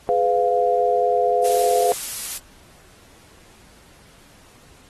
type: chord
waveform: sine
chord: F diminished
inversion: first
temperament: just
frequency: 419.1 / 502.9 / 698.5 Hz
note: Ab4 / Cb5 / F5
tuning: +16 / +31 / 0 cents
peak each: -22 / -20 / -19 dBFS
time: 0.09-1.92 s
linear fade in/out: 0 ms
type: noise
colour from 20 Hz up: blue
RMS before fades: -27 dBFS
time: 1.44-2.38 s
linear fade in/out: 5 ms
effects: pink hiss -51 dBFS RMS until 4.89 s + AAC 32 kbps